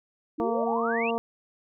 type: exponential sweep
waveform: sine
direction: up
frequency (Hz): 293.7 to 2876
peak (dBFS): -29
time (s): 0.38-1.11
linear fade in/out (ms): 10
type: harmonic tone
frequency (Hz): 230.7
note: A#3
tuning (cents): -18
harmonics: 1 / 2 / 3 / 4 / 5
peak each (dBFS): -31 / -28 / -31 / -34 / -37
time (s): 0.4-1.18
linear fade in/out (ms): 0
effects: none